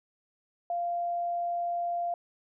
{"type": "tone", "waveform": "sine", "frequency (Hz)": 694, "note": "F5", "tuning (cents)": -11, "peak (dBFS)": -28, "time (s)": [0.7, 2.14], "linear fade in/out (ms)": 2, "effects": []}